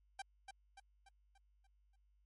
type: tone with echo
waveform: sawtooth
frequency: 784 Hz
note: G5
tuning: in tune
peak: -39 dBFS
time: 0.19-0.22 s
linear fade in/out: 5 ms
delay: 290 ms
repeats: 6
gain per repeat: -6 dB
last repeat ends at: 1.96 s
effects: added 50 Hz sine -70 dBFS peak until 2.25 s + MP3 48 kbps